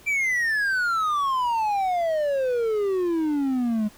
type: exponential sweep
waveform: triangle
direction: down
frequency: 2365 to 207 Hz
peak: -19 dBFS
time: 0.06-3.89 s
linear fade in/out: 20 ms
effects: pink hiss -51 dBFS RMS until 3.97 s